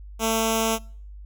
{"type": "tone with notch filter", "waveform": "5% pulse", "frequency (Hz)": 223.8, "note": "A3", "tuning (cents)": 30, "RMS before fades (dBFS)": -23, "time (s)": [0.19, 0.79], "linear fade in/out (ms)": 50, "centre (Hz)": 1800, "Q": 0.77, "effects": ["noise-tail reverb RT60 0.5 s tail -24 dB re dry", "added 50 Hz sine -38 dBFS peak until 1.25 s"]}